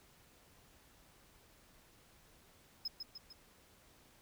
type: tone with echo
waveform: triangle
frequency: 5120 Hz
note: D#8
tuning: 49 cents sharp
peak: -35 dBFS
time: 2.85-2.88 s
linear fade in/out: 5 ms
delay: 150 ms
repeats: 3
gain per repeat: -5 dB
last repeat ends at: 3.33 s
effects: pink hiss -65 dBFS RMS until 4.21 s